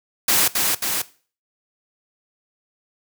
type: noise with echo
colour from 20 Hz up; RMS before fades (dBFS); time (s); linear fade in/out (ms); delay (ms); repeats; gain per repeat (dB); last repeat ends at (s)
white; -17; 0.28-0.48; 5; 270; 2; -3; 1.02
effects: noise-tail reverb RT60 0.4 s tail -18 dB re dry + high-pass 100 Hz 12 dB/octave